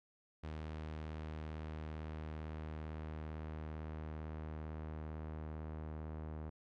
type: tone with low-pass filter sweep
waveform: sawtooth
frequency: 77.78 Hz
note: D#2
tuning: in tune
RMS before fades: -45 dBFS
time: 0.43-6.5 s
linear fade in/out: 10 ms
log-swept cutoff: 3700 to 1200 Hz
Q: 0.7
effects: none